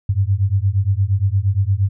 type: beating tone pair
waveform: sine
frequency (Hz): 94 / 102.6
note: F#2 / G#2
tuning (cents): +28 / -21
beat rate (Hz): 8.6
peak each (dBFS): -17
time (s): 0.09-1.89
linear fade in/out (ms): 5
effects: none